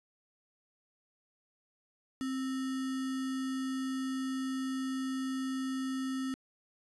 sine tone with sample-and-hold, 263.2 Hz, C4, 10 cents sharp, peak -32 dBFS, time 2.21-6.34 s, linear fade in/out 0 ms, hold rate 1575 Hz, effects resampled to 24000 Hz

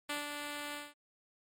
5% pulse tone with ADSR envelope, 292.5 Hz, D4, 7 cents flat, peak -23 dBFS, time 0.09-0.94 s, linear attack 8 ms, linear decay 160 ms, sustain -5 dB, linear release 200 ms, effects MP3 64 kbps

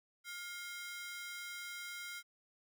sawtooth ring-modulated tone, 1770 Hz, A6, 10 cents sharp, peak -37 dBFS, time 0.24-2.23 s, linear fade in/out 50 ms, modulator 362 Hz, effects none

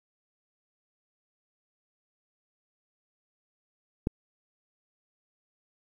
click, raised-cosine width 3 ms, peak -13 dBFS, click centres 4.071 s, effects 9-bit

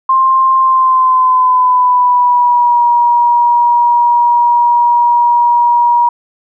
sine tone with pitch glide, 1054 to 955.4 Hz, C6 to A#5, +12 to +42 cents, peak -6 dBFS, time 0.09-6.09 s, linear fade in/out 5 ms, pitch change -170 cents, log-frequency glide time 0.59-2.83 s, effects none

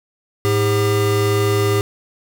square tone pair together, 106.6 / 401.6 Hz, G#2 / G4, +46 / +42 cents, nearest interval octave + major seventh, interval 2296 cents, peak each -18 dBFS, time 0.45-1.81 s, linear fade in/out 0 ms, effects none

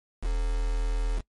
sine tone with quantisation, 40 Hz, D#1, 49 cents sharp, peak -24 dBFS, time 0.21-1.22 s, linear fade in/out 50 ms, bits 6, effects noise-tail reverb RT60 0.1 s tail -21 dB re dry + MP3 48 kbps

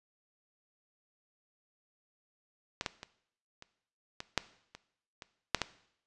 clicks, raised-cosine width 0.2 ms, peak -16 / -15 / -25 / -30 / -21 / -9 / -28 / -27 / -7 / -12 dBFS, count 10, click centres 2.811 / 2.862 / 3.031 / 3.624 / 4.204 / 4.377 / 4.75 / 5.222 / 5.547 / 5.617 s, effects noise-tail reverb RT60 0.7 s tail -17 dB re dry + resampled to 24000 Hz

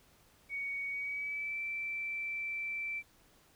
sine tone with pitch glide, 2239 to 2334 Hz, C#7 to D7, +17 to -11 cents, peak -35 dBFS, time 0.49-3.03 s, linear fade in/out 50 ms, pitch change +72 cents, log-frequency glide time 0.9-1.6 s, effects pink hiss -65 dBFS RMS until 3.55 s

